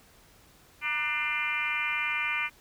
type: harmonic tone with a mistuned harmonic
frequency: 298.5 Hz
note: D4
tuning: 28 cents sharp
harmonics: 3 / 4 / 5 / 6 / 7 / 8 / 9 / 10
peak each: -41 / -37 / -37 / -40 / -33 / -30 / -40 / -42 dBFS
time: 0.81-2.5 s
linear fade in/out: 50 ms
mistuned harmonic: 3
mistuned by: +95 cents
effects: pink hiss -58 dBFS RMS until 2.6 s